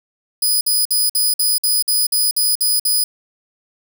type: tone bursts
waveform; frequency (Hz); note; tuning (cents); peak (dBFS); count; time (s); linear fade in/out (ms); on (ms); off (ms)
10% pulse; 4978; D#8; 0; -7; 11; 0.42-3.04; 5; 190; 53
effects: none